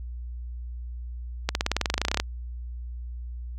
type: accelerating click train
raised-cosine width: 0.2 ms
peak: -6 dBFS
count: 18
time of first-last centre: 1.49-2.2 s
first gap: 61 ms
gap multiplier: 0.95
effects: added 60 Hz sine -33 dBFS peak until 3.58 s